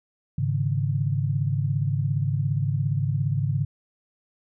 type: chord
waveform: sine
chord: Ab suspended fourth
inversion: none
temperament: just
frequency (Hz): 103.83 / 138.43 / 155.74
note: Ab2 / Db3 / Eb3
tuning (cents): 0 / -2 / +2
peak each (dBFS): -26 / -24 / -29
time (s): 0.38-3.65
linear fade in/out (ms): 5
effects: none